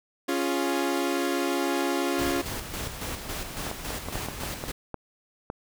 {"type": "chord", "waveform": "sawtooth", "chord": "Db major", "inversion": "none", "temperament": "equal", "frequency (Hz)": [277.2, 349.2, 415.3], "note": ["Db4", "F4", "Ab4"], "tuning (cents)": [0, 0, 0], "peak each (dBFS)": [-24, -24, -30], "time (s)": [0.28, 2.42], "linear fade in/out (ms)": 10}
{"type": "noise with tremolo", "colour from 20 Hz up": "pink", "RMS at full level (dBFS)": -33, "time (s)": [2.18, 4.72], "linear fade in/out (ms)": 10, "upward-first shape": "square", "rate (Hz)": 3.6, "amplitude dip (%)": 45}
{"type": "clicks", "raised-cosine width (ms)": 1, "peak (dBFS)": -18, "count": 10, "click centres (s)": [3.667, 3.714, 3.905, 4.086, 4.156, 4.286, 4.435, 4.639, 4.943, 5.501]}
{"effects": []}